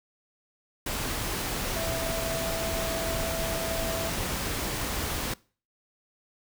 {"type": "tone in noise", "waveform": "sine", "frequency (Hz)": 659.3, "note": "E5", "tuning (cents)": 0, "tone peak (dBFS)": -31, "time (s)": [1.76, 4.1], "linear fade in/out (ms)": 5, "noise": "pink", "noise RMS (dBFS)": -31, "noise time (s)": [0.86, 5.34], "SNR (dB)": -3, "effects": ["noise-tail reverb RT60 0.4 s tail -23 dB re dry"]}